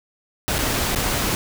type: noise with dropouts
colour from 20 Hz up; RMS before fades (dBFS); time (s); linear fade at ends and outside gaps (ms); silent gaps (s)
pink; -22; 0.48-1.35; 0; 0.583-0.589 / 0.949-0.959
effects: none